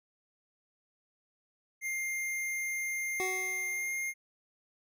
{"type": "tone with pitch glide", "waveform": "square", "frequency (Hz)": [2110, 2123], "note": ["C7", "C7"], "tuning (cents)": [14, 25], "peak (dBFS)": -33, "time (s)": [1.81, 4.14], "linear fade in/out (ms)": 50, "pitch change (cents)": 11, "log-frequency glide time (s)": [3.68, 3.94]}
{"type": "tone with exponential decay", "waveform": "25% pulse", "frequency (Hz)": 372.9, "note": "F#4", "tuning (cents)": 14, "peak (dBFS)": -28, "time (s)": [3.2, 4.12], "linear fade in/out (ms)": 0, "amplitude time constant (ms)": 200}
{"effects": []}